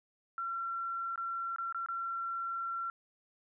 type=tone with dropouts; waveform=sine; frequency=1361 Hz; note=F6; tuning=45 cents flat; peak=-34 dBFS; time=0.38-2.9 s; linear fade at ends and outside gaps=1 ms; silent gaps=1.158-1.177 / 1.561-1.584 / 1.725-1.746 / 1.861-1.886 s; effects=none